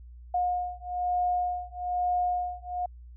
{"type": "beating tone pair", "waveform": "sine", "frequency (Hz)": [717, 718.1], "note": ["F5", "F5"], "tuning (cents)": [45, 48], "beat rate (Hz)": 1.1, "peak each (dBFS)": -29, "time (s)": [0.34, 2.86], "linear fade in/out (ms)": 5, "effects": ["added 60 Hz sine -44 dBFS peak until 3.16 s"]}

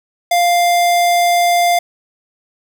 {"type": "tone", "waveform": "square", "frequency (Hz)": 698.5, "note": "F5", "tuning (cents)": 0, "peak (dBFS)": -11, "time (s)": [0.31, 1.79], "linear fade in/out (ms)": 5, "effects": []}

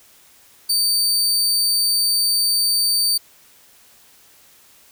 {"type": "tone", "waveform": "sawtooth", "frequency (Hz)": 4600, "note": "D8", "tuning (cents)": -37, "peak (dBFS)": -13, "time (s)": [0.69, 3.18], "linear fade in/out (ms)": 10, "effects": ["white hiss -51 dBFS RMS until 4.91 s"]}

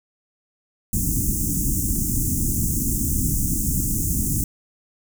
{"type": "band-stop noise", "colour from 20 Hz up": "pink", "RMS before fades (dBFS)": -22, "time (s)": [0.93, 4.44], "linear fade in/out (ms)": 2, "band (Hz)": [310, 6500], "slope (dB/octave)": 48, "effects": []}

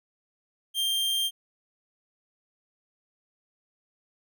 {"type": "tone", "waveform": "45% pulse", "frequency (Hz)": 3179, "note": "G7", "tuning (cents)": 24, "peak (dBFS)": -24, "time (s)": [0.74, 1.31], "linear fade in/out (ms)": 50, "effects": []}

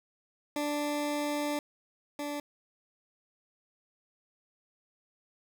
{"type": "tone pair in turn", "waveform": "20% pulse", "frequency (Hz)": [293.7, 291.3], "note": ["D4", "D4"], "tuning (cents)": [0, -14], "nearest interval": "unison", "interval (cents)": 14, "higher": "first", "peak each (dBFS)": [-25, -29], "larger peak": "first", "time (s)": [[0.56, 1.59], [2.19, 2.4]], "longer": "first", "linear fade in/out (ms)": 2, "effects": []}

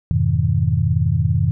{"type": "chord", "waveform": "sine", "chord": "F half-diminished seventh", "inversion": "none", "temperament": "just", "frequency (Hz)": [87.31, 104.77, 125.72, 157.15], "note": ["F2", "Ab2", "Cb3", "Eb3"], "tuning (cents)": [0, 16, 31, 18], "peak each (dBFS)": -20, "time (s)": [0.11, 1.51], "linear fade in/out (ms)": 0, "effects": []}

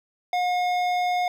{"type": "tone with hard clipping", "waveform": "sine", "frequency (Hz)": 719, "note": "F#5", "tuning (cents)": -50, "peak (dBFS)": -23, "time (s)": [0.33, 1.28], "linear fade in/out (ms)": 2, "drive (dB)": 12, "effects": []}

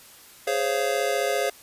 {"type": "chord", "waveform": "square", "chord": "Db major seventh", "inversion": "second", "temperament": "just", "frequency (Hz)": [415.8, 519.7, 554.4, 693], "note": ["Ab4", "C5", "Db5", "F5"], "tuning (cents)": [2, -12, 0, -14], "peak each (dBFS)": -29, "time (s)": [0.47, 1.5], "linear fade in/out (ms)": 5, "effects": ["white hiss -49 dBFS RMS until 1.62 s", "resampled to 32000 Hz"]}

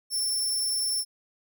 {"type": "tone", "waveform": "20% pulse", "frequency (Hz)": 5390, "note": "E8", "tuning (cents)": 38, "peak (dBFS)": -20, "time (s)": [0.1, 1.05], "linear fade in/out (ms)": 50, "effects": []}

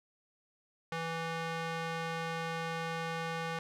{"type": "tone with band-pass filter", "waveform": "square", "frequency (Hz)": 164.81, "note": "E3", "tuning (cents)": 0, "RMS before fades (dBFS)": -37, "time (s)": [0.92, 3.59], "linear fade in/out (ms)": 2, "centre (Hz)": 1500, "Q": 0.63, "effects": []}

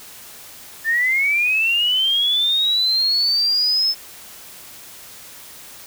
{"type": "linear sweep", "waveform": "sine", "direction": "up", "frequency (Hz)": [1769, 5270], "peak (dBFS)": -15, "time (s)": [0.84, 3.95], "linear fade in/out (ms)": 50, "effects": ["white hiss -40 dBFS RMS until 5.86 s"]}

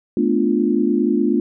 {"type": "chord", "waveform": "sine", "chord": "B half-diminished seventh", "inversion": "third", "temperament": "equal with one note detuned", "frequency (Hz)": [217.2, 246.9, 293.7, 349.2], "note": ["A3", "B3", "D4", "F4"], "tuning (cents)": [-22, 0, 0, 0], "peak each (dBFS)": -20, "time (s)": [0.17, 1.4], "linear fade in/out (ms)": 2, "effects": []}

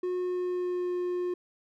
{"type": "tone with pitch glide", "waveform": "triangle", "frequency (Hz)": [362.3, 357.3], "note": ["F#4", "F4"], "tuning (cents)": [-36, 40], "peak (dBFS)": -26, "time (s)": [0.03, 1.34], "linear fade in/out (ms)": 5, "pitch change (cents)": -24, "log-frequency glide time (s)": [0.17, 0.94], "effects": []}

